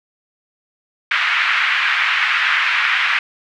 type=band-pass noise; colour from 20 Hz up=white; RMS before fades=-17 dBFS; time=1.11-3.19 s; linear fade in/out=2 ms; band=1300 to 2500 Hz; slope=24 dB/octave; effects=none